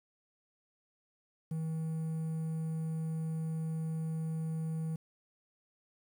triangle tone with quantisation, 160.3 Hz, E3, 48 cents flat, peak -31 dBFS, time 1.51-4.96 s, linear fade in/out 5 ms, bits 10, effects none

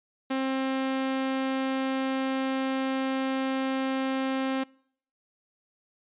sawtooth tone, 265.4 Hz, C4, 25 cents sharp, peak -22 dBFS, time 0.3-4.64 s, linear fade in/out 10 ms, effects noise-tail reverb RT60 0.6 s tail -25 dB re dry + resampled to 8000 Hz

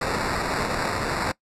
violet noise with sample-and-hold, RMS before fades -26 dBFS, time 0.01-1.32 s, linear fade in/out 5 ms, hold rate 3150 Hz, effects noise-tail reverb RT60 0.1 s tail -21 dB re dry + low-pass 9000 Hz 12 dB/octave

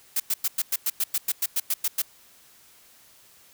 blue noise bursts, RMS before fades -24 dBFS, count 14, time 0.16-2.02 s, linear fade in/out 5 ms, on 40 ms, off 100 ms, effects white hiss -55 dBFS RMS until 3.53 s

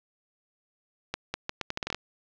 accelerating click train, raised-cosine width 0.2 ms, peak -12 dBFS, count 11, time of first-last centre 1.14-1.946 s, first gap 200 ms, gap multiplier 0.77, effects low-pass 5000 Hz 12 dB/octave + 8-bit

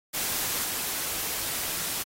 white noise with level steps, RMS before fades -29 / -31 dBFS, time 0.13-2.04 s, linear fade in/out 20 ms, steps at 0.64 s, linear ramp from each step 2 ms, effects AAC 48 kbps

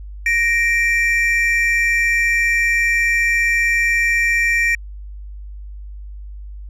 triangle tone pair together, 1864.7 / 2349 Hz, A#6 / D7, 0 / 0 cents, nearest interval major third, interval 400 cents, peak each -15 dBFS, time 0.26-4.75 s, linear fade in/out 2 ms, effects added 50 Hz sine -30 dBFS peak until 6.69 s + resampled to 32000 Hz

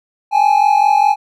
triangle tone pair together, 808.1 / 853 Hz, G#5 / G#5, -48 / +46 cents, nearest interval minor second, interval 94 cents, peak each -10 dBFS, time 0.31-1.16 s, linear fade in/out 50 ms, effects none

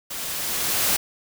white noise with level ramp, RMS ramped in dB -32 to -20 dBFS, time 0.1-0.97 s, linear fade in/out 10 ms, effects none

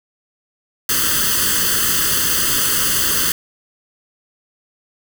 white noise with comb filter, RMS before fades -17 dBFS, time 0.89-3.32 s, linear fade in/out 2 ms, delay 0.64 ms, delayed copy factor +1, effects none

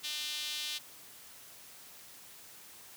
sawtooth tone with high-pass filter, 300 Hz, D4, 37 cents sharp, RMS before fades -38 dBFS, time 0.03-0.79 s, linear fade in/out 20 ms, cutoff 3400 Hz, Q 2.8, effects white hiss -53 dBFS RMS until 2.96 s + high-pass 60 Hz 12 dB/octave

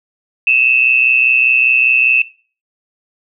sine tone pair together, 2555 / 2680 Hz, D#7 / E7, +45 / +28 cents, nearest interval minor second, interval 83 cents, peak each -11 dBFS, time 0.47-2.22 s, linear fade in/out 2 ms, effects noise-tail reverb RT60 0.4 s tail -21 dB re dry

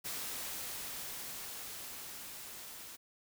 white noise with level ramp, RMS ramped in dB -40 to -49 dBFS, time 0.04-2.97 s, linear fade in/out 20 ms, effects none

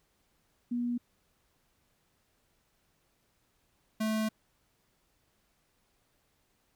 sine / square tone pair in turn, 241.3 / 217.9 Hz, B3 / A3, -40 / -17 cents, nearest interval major second, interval 177 cents, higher first, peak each -29 / -29 dBFS, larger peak neither, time 0.71-0.98 / 4-4.29 s, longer second, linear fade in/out 10 ms, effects pink hiss -73 dBFS RMS until 6.75 s

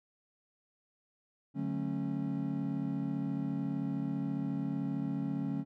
triangle chord, D major seventh, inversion none, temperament equal with one note detuned, 146.83 / 185 / 220 / 274 Hz, D3 / F#3 / A3 / C#4, 0 / 0 / 0 / -20 cents, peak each -36 / -37 / -37 / -34 dBFS, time 1.54-5.65 s, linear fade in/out 50 ms, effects none

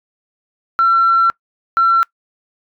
sine tone pair in turn, 1353 / 1353 Hz, E6 / E6, +45 / +45 cents, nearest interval unison, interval 0 cents, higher neither, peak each -8 dBFS, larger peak neither, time 0.79-1.3 / 1.77-2.03 s, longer first, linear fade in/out 0 ms, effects noise-tail reverb RT60 0.1 s tail -24 dB re dry + tanh soft clip ceiling -5 dBFS

